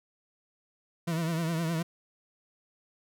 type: tone with vibrato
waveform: 40% pulse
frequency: 164.81 Hz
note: E3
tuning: in tune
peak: -27 dBFS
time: 1.07-1.83 s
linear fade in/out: 10 ms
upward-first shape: triangle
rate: 9.7 Hz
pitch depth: 84 cents each way
effects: none